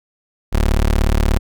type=tone; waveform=25% pulse; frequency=36.71 Hz; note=D1; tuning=in tune; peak=-9 dBFS; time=0.52-1.39 s; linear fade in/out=20 ms; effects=none